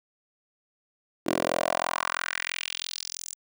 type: tone with high-pass filter sweep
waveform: 10% pulse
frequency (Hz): 43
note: F1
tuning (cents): -26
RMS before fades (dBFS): -30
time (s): 1.26-3.35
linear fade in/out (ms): 10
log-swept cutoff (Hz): 340 to 7800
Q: 2.7
effects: none